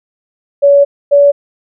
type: tone pair in turn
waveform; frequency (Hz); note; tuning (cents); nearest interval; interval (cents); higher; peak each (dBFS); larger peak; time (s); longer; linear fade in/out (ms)
sine; 566 / 570.3; C#5 / C#5; +36 / +49; unison; 13; second; -3; neither; 0.62-0.85 / 1.11-1.32; first; 20
effects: none